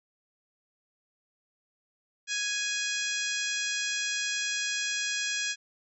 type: harmonic tone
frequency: 830.6 Hz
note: G#5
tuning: in tune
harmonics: 2 / 3 / 4 / 5 / 6 / 7 / 8 / 9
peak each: -34 / -35 / -36 / -40 / -39 / -37 / -40 / -40 dBFS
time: 2.27-5.56 s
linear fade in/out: 50 ms
effects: none